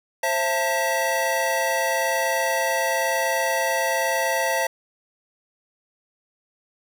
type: tone cluster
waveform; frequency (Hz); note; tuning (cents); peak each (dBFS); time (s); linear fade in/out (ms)
square; 530 / 670 / 893 / 1929; C5 / E5 / A5 / B6; +22 / +28 / +25 / -41; -27; 0.23-4.67; 5
effects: none